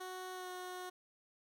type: tone with pitch glide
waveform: 15% pulse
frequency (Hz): 370 to 364.7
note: F#4 to F#4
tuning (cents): 0 to -25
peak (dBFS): -37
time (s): 0-0.9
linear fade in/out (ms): 10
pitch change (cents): -25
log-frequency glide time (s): 0.33-0.49
effects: none